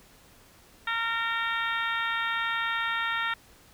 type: harmonic tone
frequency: 459 Hz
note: A#4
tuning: 27 cents flat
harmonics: 2 / 3 / 4 / 5 / 6 / 7 / 8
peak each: -36 / -30 / -31 / -37 / -41 / -40 / -38 dBFS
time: 0.87-3.34 s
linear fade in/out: 5 ms
effects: pink hiss -56 dBFS RMS until 3.73 s